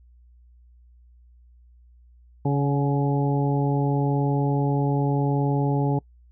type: harmonic tone with a mistuned harmonic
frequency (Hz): 140.8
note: C#3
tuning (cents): +27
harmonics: 1 / 2 / 3 / 4 / 5 / 6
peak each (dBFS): -21 / -26 / -29 / -35 / -35 / -31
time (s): 2.45-5.99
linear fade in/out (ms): 5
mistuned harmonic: 5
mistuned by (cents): +50
effects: noise-tail reverb RT60 0.1 s tail -25 dB re dry + added 60 Hz sine -50 dBFS peak until 6.31 s